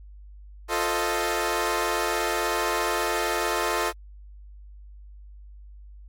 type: chord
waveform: 15% pulse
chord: F dominant seventh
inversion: none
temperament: equal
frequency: 349.2 / 440 / 523.3 / 622.3 Hz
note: F4 / A4 / C5 / Eb5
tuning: 0 / 0 / 0 / 0 cents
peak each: -22 / -21 / -27 / -23 dBFS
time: 0.68-3.93 s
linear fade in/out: 50 ms
effects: added 50 Hz sine -42 dBFS peak until 6.08 s + MP3 64 kbps